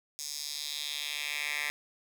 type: tone with high-pass filter sweep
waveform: 10% pulse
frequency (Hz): 147.1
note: D3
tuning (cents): +3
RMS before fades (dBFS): -36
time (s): 0.19-1.7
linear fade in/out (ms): 0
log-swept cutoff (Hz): 5900 to 1900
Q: 2.4
effects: none